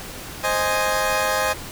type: chord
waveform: 20% pulse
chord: Ab major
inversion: first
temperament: equal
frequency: 523.3 / 622.3 / 830.6 Hz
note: C5 / Eb5 / Ab5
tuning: 0 / 0 / 0 cents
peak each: -19 dBFS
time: 0.43-1.54 s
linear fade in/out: 20 ms
effects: pink hiss -35 dBFS RMS until 1.71 s